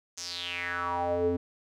square tone with band-pass filter sweep, 87.7 Hz, F2, 8 cents sharp, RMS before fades -31 dBFS, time 0.17-1.37 s, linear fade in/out 10 ms, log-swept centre 6400 to 330 Hz, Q 5.4, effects none

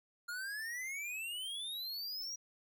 square exponential sweep, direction up, 1404 to 5790 Hz, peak -40 dBFS, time 0.28-2.36 s, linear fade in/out 10 ms, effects none

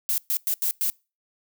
violet noise bursts at uneven times, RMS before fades -24 dBFS, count 5, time 0.09-0.18 / 0.3-0.37 / 0.47-0.54 / 0.62-0.71 / 0.81-0.9 s, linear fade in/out 0 ms, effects noise-tail reverb RT60 0.3 s tail -25 dB re dry

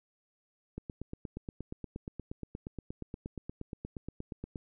click train, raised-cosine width 3 ms, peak -26 dBFS, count 33, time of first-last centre 0.78-4.558 s, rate 8.47 Hz, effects none

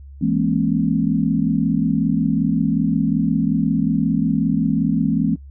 sine chord, A# half-diminished seventh, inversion second, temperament equal with one note detuned, 164.81 / 207.7 / 233.1 / 270.2 Hz, E3 / G#3 / A#3 / C#4, 0 / 0 / 0 / -44 cents, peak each -21 dBFS, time 0.21-5.36 s, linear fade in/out 10 ms, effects noise-tail reverb RT60 0.1 s tail -22 dB re dry + added 69 Hz sine -36 dBFS peak until 5.5 s

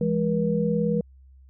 sine tone cluster, 169 / 207.5 / 479 Hz, E3 / G#3 / A#4, +43 / -1 / +47 cents, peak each -25 dBFS, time 0.01-1.01 s, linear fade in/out 2 ms, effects added 66 Hz sine -48 dBFS peak until 1.49 s

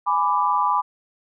sine chord, G# diminished, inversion none, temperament equal with one note detuned, 830.6 / 994.1 / 1174.7 Hz, G#5 / B5 / D6, 0 / +11 / 0 cents, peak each -24 / -20 / -22 dBFS, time 0.06-0.82 s, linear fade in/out 20 ms, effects none

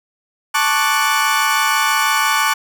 30% pulse chord, D major seventh, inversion second, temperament equal, 880 / 1108.7 / 1174.7 / 1480 Hz, A5 / C#6 / D6 / F#6, 0 / 0 / 0 / 0 cents, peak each -17 dBFS, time 0.54-2.54 s, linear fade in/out 10 ms, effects none

